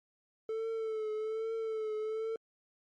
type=tone with vibrato; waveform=triangle; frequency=440 Hz; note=A4; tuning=in tune; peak=-31 dBFS; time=0.49-2.36 s; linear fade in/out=2 ms; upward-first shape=triangle; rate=1.2 Hz; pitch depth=48 cents each way; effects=MP3 48 kbps